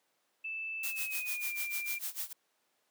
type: tone with pitch glide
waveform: sine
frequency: 2637 to 2377 Hz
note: E7 to D7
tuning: 0 to +20 cents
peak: -36 dBFS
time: 0.44-1.99 s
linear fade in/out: 10 ms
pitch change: -180 cents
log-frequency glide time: 0.88-1.54 s
type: noise with tremolo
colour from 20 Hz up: blue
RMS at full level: -36 dBFS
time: 0.83-2.33 s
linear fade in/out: 5 ms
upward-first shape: sine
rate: 6.7 Hz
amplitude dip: 90%
effects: pink hiss -75 dBFS RMS until 2.9 s + high-pass 400 Hz 12 dB/octave